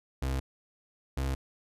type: tone pair in turn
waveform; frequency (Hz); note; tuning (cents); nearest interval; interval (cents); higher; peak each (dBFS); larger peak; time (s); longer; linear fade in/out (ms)
35% pulse; 66.2 / 66.97; C2 / C2; +21 / +41; unison; 20; second; -27; neither; 0.22-0.4 / 1.17-1.35; neither; 5
effects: resampled to 32000 Hz